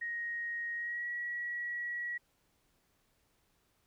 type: tone with pitch glide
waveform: sine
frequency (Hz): 1876 to 1922.1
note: A#6 to B6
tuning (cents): +11 to -47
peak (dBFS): -35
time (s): 0.01-2.18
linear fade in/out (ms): 10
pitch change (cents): +42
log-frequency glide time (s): 0.75-1.07
effects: pink hiss -74 dBFS RMS until 3.86 s